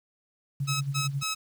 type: tone with tremolo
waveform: sine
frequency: 139.1 Hz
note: C#3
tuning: 6 cents sharp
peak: -25 dBFS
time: 0.6-1.23 s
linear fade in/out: 5 ms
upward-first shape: sine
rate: 11 Hz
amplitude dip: 65%
type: tone bursts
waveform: 10% pulse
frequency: 1287 Hz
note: E6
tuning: 42 cents flat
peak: -20 dBFS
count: 3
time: 0.67-1.35 s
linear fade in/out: 20 ms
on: 140 ms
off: 130 ms
effects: 9-bit